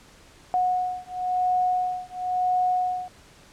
sine beating tone pair, 730 / 730.97 Hz, F#5 / F#5, -24 / -21 cents, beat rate 0.97 Hz, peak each -25 dBFS, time 0.54-3.08 s, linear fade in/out 0 ms, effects pink hiss -52 dBFS RMS until 3.52 s + low-pass 9000 Hz 12 dB/octave

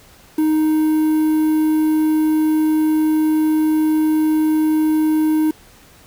triangle tone with quantisation, 311.1 Hz, D#4, in tune, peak -11 dBFS, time 0.38-5.51 s, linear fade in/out 5 ms, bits 6, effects pink hiss -47 dBFS RMS until 6.06 s

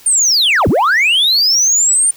sine linear two-way sweep, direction down then up, 9070 to 58.27 to 9070 Hz, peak -6 dBFS, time 0.06-2.11 s, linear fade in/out 5 ms, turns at 0.68 s, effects tanh soft clip ceiling -8 dBFS + white hiss -42 dBFS RMS until 2.16 s

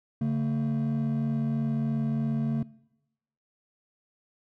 triangle tone pair together, 141.81 / 224.9 Hz, C#3 / A3, +40 / +38 cents, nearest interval minor sixth, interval 798 cents, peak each -25 / -24 dBFS, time 0.21-2.63 s, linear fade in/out 5 ms, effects noise-tail reverb RT60 0.9 s tail -22 dB re dry + tanh soft clip ceiling -18 dBFS

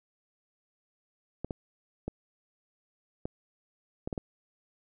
clicks, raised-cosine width 2 ms, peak -20 dBFS, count 7, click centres 1.446 / 1.508 / 2.08 / 3.255 / 4.075 / 4.128 / 4.178 s, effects none

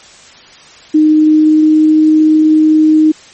sine tone with pitch glide, 308.2 to 310.9 Hz, D#4 to D#4, -16 to -1 cents, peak -4 dBFS, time 0.94-3.12 s, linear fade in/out 10 ms, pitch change +15 cents, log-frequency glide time 1.05-2.07 s, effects white hiss -38 dBFS RMS until 3.33 s + MP3 32 kbps

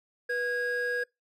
triangle tone pair together, 488.8 / 1644 Hz, B4 / G#6, -18 / -18 cents, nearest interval octave + major sixth, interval 2100 cents, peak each -29 / -27 dBFS, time 0.29-1.04 s, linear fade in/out 10 ms, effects noise-tail reverb RT60 0.2 s tail -25 dB re dry + tanh soft clip ceiling -20 dBFS

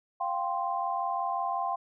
sine chord, F suspended second, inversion none, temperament equal, 698.5 / 784 / 1046.5 Hz, F5 / G5 / C6, 0 / 0 / 0 cents, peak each -33 / -32 / -32 dBFS, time 0.2-1.76 s, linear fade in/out 10 ms, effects none

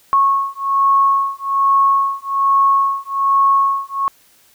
sine beating tone pair, 1098 / 1099.2 Hz, C#6 / C#6, -17 / -15 cents, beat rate 1.2 Hz, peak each -15 dBFS, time 0.13-4.08 s, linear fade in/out 0 ms, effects white hiss -52 dBFS RMS until 4.54 s

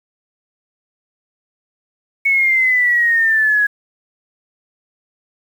sine exponential sweep, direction down, 2217 to 1661.2 Hz, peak -11 dBFS, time 2.25-3.67 s, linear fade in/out 10 ms, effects 7-bit

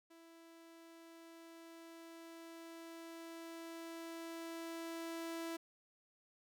sawtooth tone with level ramp, 331.1 Hz, E4, 8 cents sharp, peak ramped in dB -55 to -37 dBFS, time 0.1-5.57 s, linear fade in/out 10 ms, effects none

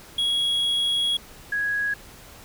triangle / sine tone pair in turn, 3322 / 1661 Hz, G#7 / G#6, 0 / 0 cents, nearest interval octave, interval 1200 cents, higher first, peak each -19 / -22 dBFS, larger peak first, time 0.18-1.17 / 1.52-1.94 s, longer first, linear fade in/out 5 ms, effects pink hiss -46 dBFS RMS until 2.44 s

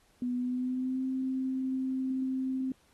sine tone with pitch glide, 246.9 to 261.6 Hz, B3 to C4, 0 to 0 cents, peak -29 dBFS, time 0.22-2.72 s, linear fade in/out 2 ms, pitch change +100 cents, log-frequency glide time 0.35-1.04 s, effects pink hiss -67 dBFS RMS until 2.93 s + AAC 32 kbps

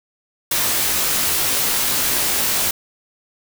white noise with comb filter, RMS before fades -19 dBFS, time 0.51-2.71 s, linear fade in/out 5 ms, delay 18 ms, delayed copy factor -0.7, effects none

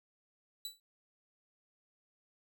sawtooth tone with exponential decay, 3951 Hz, B7, in tune, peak -33 dBFS, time 0.65-0.8 s, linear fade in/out 2 ms, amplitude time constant 32 ms, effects none

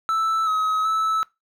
triangle tone with pitch steps, 1319 / 1275 / 1307 Hz, E6 / D#6 / E6, +1 / +42 / -15 cents, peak -17 dBFS, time 0.09-1.23 s, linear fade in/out 0 ms, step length 380 ms, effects noise-tail reverb RT60 0.2 s tail -21 dB re dry

